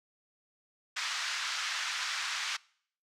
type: band-pass noise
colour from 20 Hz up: pink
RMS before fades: -35 dBFS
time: 0.96-2.57 s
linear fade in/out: 10 ms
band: 1200 to 6300 Hz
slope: 24 dB/octave
effects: noise-tail reverb RT60 0.6 s tail -24 dB re dry